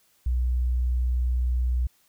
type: tone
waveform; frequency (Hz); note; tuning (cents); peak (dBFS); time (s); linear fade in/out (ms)
sine; 61.7; B1; -1; -21; 0.26-1.87; 5
effects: white hiss -64 dBFS RMS until 2.08 s